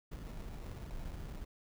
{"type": "noise with sample-and-hold", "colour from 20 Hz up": "brown", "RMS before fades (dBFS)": -44, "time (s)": [0.11, 1.45], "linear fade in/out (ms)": 10, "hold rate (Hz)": 1575, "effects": []}